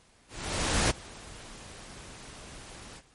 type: noise with ADSR envelope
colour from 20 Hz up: pink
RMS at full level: -24 dBFS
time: 0.28-3.02 s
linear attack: 620 ms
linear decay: 16 ms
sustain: -22 dB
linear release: 48 ms
effects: pink hiss -61 dBFS RMS until 3.14 s + MP3 48 kbps